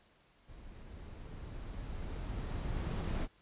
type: noise with level ramp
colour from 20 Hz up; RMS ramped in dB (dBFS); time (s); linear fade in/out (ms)
brown; -52 to -33; 0.46-3.28; 50
effects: pink hiss -67 dBFS RMS until 3.41 s + resampled to 8000 Hz